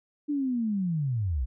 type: linear sweep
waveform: sine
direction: down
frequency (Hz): 299.5 to 55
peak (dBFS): -25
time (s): 0.28-1.46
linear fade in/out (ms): 20
effects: none